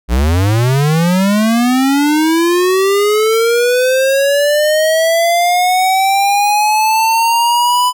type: linear sweep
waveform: square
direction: up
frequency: 55 to 1000 Hz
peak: -10 dBFS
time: 0.08-7.93 s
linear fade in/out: 50 ms
effects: none